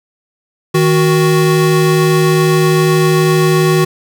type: tone pair together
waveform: square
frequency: 157.46 / 370 Hz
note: D#3 / F#4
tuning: +21 / 0 cents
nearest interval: octave + minor third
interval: 1479 cents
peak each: -12 dBFS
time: 0.74-3.85 s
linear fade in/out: 10 ms
effects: none